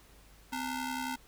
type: ring-modulated tone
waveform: sawtooth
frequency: 585 Hz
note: D5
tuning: 7 cents flat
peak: -27 dBFS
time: 0.52-1.16 s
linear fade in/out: 10 ms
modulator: 328 Hz
effects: added 50 Hz sine -59 dBFS peak until 1.27 s + pink hiss -60 dBFS RMS until 1.27 s